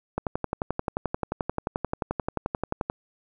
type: click train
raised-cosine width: 1 ms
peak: -12 dBFS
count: 32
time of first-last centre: 0.18-2.899 s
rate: 11.4 Hz
effects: none